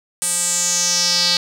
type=tone with band-pass filter sweep; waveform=square; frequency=176 Hz; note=F3; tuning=14 cents sharp; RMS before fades=-18 dBFS; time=0.22-1.37 s; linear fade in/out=0 ms; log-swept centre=9100 to 4400 Hz; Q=4.8; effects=none